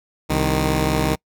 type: tone pair together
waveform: 10% pulse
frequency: 65.3 / 154.68 Hz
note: C2 / D#3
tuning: -3 / -10 cents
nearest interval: octave + minor third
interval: 1493 cents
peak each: -12 dBFS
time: 0.29-1.16 s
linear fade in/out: 20 ms
effects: noise-tail reverb RT60 0.1 s tail -26 dB re dry